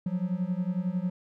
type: beating tone pair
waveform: triangle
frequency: 175.8 / 186.8 Hz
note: F3 / F#3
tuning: +12 / +17 cents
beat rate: 11 Hz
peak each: -28 dBFS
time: 0.06-1.1 s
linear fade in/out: 5 ms
effects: none